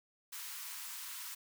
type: high-pass noise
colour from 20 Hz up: white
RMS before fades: -45 dBFS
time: 0.32-1.35 s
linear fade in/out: 10 ms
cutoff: 900 Hz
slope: 96 dB/octave
effects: none